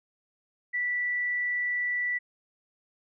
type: tone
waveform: sine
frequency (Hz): 1964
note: B6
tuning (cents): -10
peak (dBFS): -26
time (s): 0.73-2.19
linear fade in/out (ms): 20
effects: none